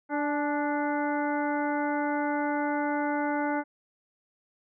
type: harmonic tone with a mistuned harmonic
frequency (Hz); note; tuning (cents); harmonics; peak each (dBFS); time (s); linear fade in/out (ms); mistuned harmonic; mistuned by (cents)
293.7; D4; 0; 1 / 2 / 3 / 4 / 5 / 6 / 7; -29 / -33 / -31 / -42 / -35 / -46 / -41; 0.09-3.64; 50; 3; -30
effects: none